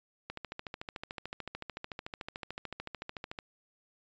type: click train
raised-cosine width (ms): 0.3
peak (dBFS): -23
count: 43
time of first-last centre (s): 0.3-3.388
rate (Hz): 13.6
effects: resampled to 16000 Hz